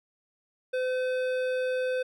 triangle tone with hard clipping, 510 Hz, C5, 44 cents flat, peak -28 dBFS, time 0.73-2.03 s, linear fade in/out 10 ms, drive 16 dB, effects none

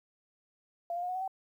sine tone with pitch steps, 687 / 702.2 / 717.8 / 733.8 / 750 / 766.7 Hz, F5 / F5 / F5 / F#5 / F#5 / G5, -29 / +9 / +47 / -15 / +23 / -39 cents, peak -32 dBFS, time 0.9-1.278 s, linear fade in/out 2 ms, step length 63 ms, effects 11-bit

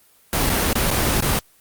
pink noise with dropouts, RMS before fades -19 dBFS, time 0.33-1.39 s, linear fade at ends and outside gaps 1 ms, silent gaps 0.495-0.499 / 0.73-0.754 / 0.906-0.912 / 1.206-1.223 s, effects white hiss -55 dBFS RMS until 1.6 s + Opus 24 kbps

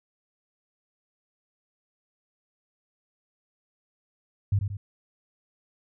sine tone with echo, 100 Hz, G2, 35 cents sharp, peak -19 dBFS, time 4.52-4.59 s, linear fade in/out 5 ms, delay 90 ms, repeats 2, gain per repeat -6 dB, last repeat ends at 4.77 s, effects none

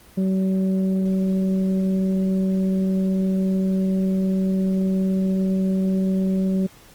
harmonic tone, 189.7 Hz, F#3, 43 cents sharp, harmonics 1 / 2 / 3, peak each -18 / -30 / -34 dBFS, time 0.17-6.67 s, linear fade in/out 10 ms, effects pink hiss -49 dBFS RMS until 6.94 s + Opus 24 kbps

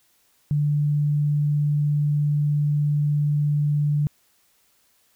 sine tone, 147.2 Hz, D3, 4 cents sharp, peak -18 dBFS, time 0.51-4.07 s, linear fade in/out 0 ms, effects white hiss -63 dBFS RMS until 5.15 s

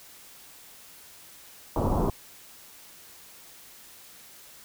pink low-pass noise, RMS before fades -25 dBFS, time 1.76-2.1 s, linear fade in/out 2 ms, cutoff 1100 Hz, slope 48 dB/octave, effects white hiss -50 dBFS RMS until 4.64 s

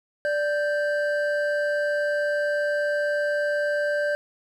triangle tone pair together, 587.3 / 1567.9 Hz, D5 / G6, 0 / 0 cents, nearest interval octave + perfect fourth, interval 1700 cents, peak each -21 / -26 dBFS, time 0.25-4.15 s, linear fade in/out 0 ms, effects none

